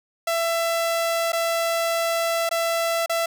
sawtooth tone with dropouts, 668 Hz, E5, 23 cents sharp, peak -17 dBFS, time 0.27-3.26 s, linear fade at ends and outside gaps 5 ms, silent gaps 1.321-1.33 / 2.492-2.511 / 3.061-3.095 s, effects none

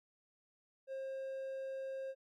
triangle tone, 534 Hz, C5, 35 cents sharp, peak -38 dBFS, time 0.87-2.15 s, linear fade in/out 50 ms, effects none

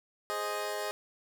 20% pulse chord, Ab major, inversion none, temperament equal, 415.3 / 523.3 / 622.3 Hz, Ab4 / C5 / Eb5, 0 / 0 / 0 cents, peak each -32 / -35 / -31 dBFS, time 0.3-0.91 s, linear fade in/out 0 ms, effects none

